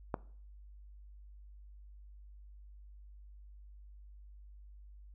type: click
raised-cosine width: 1 ms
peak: -19 dBFS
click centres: 0.142 s
effects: noise-tail reverb RT60 0.5 s tail -20 dB re dry + added 50 Hz sine -51 dBFS peak until 5.14 s